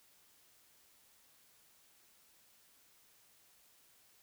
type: silence
effects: white hiss -67 dBFS RMS until 4.22 s